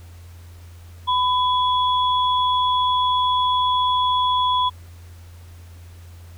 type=tone pair together; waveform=sine; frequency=1000 / 3377 Hz; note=B5 / G#7; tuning=+21 / +28 cents; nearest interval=octave + major sixth; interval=2107 cents; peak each=-17 / -24 dBFS; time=1.07-4.7 s; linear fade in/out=20 ms; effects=added 86 Hz sine -39 dBFS peak until 6.37 s + pink hiss -52 dBFS RMS until 6.37 s